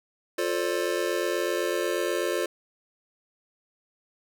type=chord; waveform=square; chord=D minor seventh; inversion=first; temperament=just; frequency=352.4 / 440.5 / 528.6 / 587.3 Hz; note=F4 / A4 / C5 / D5; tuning=+16 / +2 / +18 / 0 cents; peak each=-30 / -32 / -32 / -33 dBFS; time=0.38-2.46 s; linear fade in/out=5 ms; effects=none